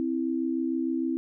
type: tone pair together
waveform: sine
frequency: 261.5 / 328.1 Hz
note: C4 / E4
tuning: -1 / -8 cents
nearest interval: major third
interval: 393 cents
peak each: -28 dBFS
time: 0-1.17 s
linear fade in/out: 0 ms
effects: none